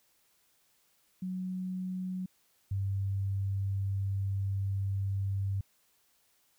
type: tone pair in turn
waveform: sine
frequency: 185 / 98 Hz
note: F#3 / G2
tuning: 0 / 0 cents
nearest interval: major seventh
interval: 1100 cents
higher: first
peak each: -33 / -29 dBFS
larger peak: second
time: 1.22-2.26 / 2.71-5.61 s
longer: second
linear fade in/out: 5 ms
effects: white hiss -70 dBFS RMS until 6.58 s